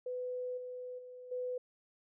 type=tone with level steps; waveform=sine; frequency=500 Hz; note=B4; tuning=21 cents sharp; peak=-36 / -41 / -47 / -35 dBFS; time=0.06-1.58 s; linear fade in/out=5 ms; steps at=0.57 / 0.98 / 1.31 s; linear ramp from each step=10 ms; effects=none